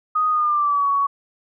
sine tone with pitch glide, 1244.5 to 1121.6 Hz, D#6 to C#6, 0 to +20 cents, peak -16 dBFS, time 0.15-1.07 s, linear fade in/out 10 ms, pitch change -180 cents, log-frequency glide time 0.3-0.88 s, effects none

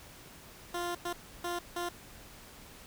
15% pulse tone bursts at uneven times, 349.2 Hz, F4, in tune, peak -27 dBFS, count 4, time 0.74-0.95 / 1.05-1.13 / 1.44-1.59 / 1.76-1.89 s, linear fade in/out 5 ms, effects pink hiss -52 dBFS RMS until 2.86 s

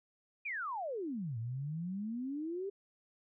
sine exponential two-way sweep, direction down then up, 2514 to 110 to 406.2 Hz, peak -36 dBFS, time 0.45-2.7 s, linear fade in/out 10 ms, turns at 1.38 s, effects none

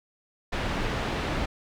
pink low-pass noise, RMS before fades -29 dBFS, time 0.52-1.46 s, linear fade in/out 10 ms, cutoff 3000 Hz, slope 12 dB/octave, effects none

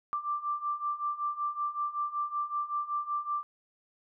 sine beating tone pair, 1174.7 / 1180 Hz, D6 / D6, 0 / +8 cents, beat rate 5.3 Hz, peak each -35 / -32 dBFS, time 0.13-3.43 s, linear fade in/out 0 ms, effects none

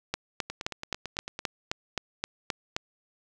two click trains, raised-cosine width 0.2 ms, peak -18 / -11 dBFS, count 9 / 11, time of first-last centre 0.5-1.391 / 0.14-2.765 s, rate 8.98 / 3.81 Hz, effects none

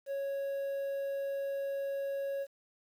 triangle tone with quantisation, 553 Hz, C#5, 4 cents flat, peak -31 dBFS, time 0.06-2.47 s, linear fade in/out 50 ms, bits 10, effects none

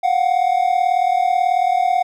triangle tone pair together, 710 / 748.3 Hz, F5 / F#5, +28 / +19 cents, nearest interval minor second, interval 91 cents, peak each -15 dBFS, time 0.03-2.03 s, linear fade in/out 10 ms, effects none

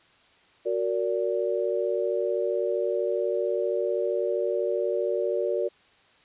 sine chord, Gb augmented, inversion none, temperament just, 370 / 462.5 / 578.1 Hz, Gb4 / Bb4 / D5, 0 / -14 / -27 cents, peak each -28 dBFS, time 0.65-5.69 s, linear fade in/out 20 ms, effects white hiss -59 dBFS RMS until 6.24 s + resampled to 8000 Hz

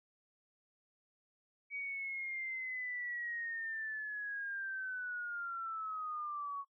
sine linear sweep, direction down, 2267 to 1108.7 Hz, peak -38 dBFS, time 1.7-6.65 s, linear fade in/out 50 ms, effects noise-tail reverb RT60 0.1 s tail -24 dB re dry

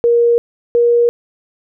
sine tone pair in turn, 471.9 / 474.6 Hz, A#4 / A#4, +21 / +31 cents, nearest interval unison, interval 10 cents, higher second, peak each -8 dBFS, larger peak neither, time 0.04-0.38 / 0.75-1.09 s, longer neither, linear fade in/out 0 ms, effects none

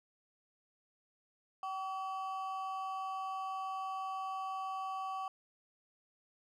triangle ring-modulated tone, 952 Hz, A#5, 36 cents sharp, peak -32 dBFS, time 1.63-5.28 s, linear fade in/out 2 ms, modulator 187 Hz, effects none

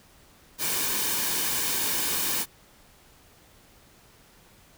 white noise with comb filter, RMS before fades -27 dBFS, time 0.58-2.46 s, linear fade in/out 50 ms, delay 1.5 ms, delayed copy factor -0.5, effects pink hiss -56 dBFS RMS until 4.77 s

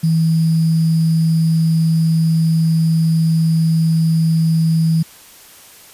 sine tone with sample-and-hold, 162.2 Hz, E3, 28 cents flat, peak -11 dBFS, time 0.03-5.03 s, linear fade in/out 10 ms, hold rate 4900 Hz, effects white hiss -42 dBFS RMS until 5.93 s + resampled to 32000 Hz

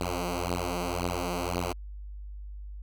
5% pulse beating tone pair, 87.31 / 89.21 Hz, F2 / F2, 0 / +37 cents, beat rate 1.9 Hz, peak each -21 dBFS, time 0-1.73 s, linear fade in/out 10 ms, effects added 50 Hz sine -38 dBFS peak until 2.82 s

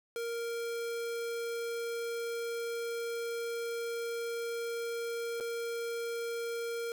square tone with dropouts, 466.2 Hz, A#4, in tune, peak -35 dBFS, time 0.16-6.92 s, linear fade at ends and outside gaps 1 ms, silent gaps 5.401-5.407 s, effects 11-bit

